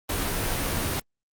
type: noise with comb filter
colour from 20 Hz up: pink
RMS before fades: -27 dBFS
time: 0.09-1 s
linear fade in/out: 5 ms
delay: 16 ms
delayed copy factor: -0.6
effects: Opus 32 kbps